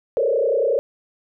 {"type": "tone with frequency modulation", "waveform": "sine", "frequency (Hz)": 506, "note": "B4", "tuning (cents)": 42, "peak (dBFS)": -16, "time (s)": [0.17, 0.79], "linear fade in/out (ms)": 0, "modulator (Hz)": 31, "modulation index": 2.3, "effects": []}